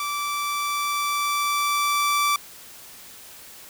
sawtooth tone with level ramp, 1164 Hz, D6, 16 cents flat, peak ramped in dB -22 to -15 dBFS, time 0-2.36 s, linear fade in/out 2 ms, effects white hiss -44 dBFS RMS until 3.69 s

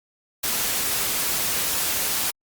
white noise, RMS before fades -24 dBFS, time 0.43-2.31 s, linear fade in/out 10 ms, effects Opus 48 kbps

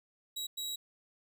sawtooth tone bursts at uneven times, 3863 Hz, B7, 39 cents flat, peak -33 dBFS, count 2, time 0.36-0.47 / 0.57-0.76 s, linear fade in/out 10 ms, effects none

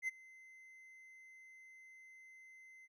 triangle tone with ADSR envelope, 2062 Hz, C7, 26 cents flat, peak -32 dBFS, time 0.02-2.88 s, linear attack 60 ms, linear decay 19 ms, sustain -23 dB, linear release 35 ms, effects none

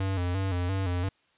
square tone with vibrato, 92.5 Hz, F#2, in tune, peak -27 dBFS, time 0-1.09 s, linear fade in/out 5 ms, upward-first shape square, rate 2.9 Hz, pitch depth 70 cents each way, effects white hiss -67 dBFS RMS until 1.37 s + resampled to 8000 Hz

